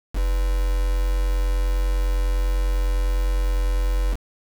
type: tone with quantisation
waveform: sine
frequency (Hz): 44.93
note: F1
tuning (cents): +50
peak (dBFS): -18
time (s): 0.13-4.17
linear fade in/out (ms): 50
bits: 5
effects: none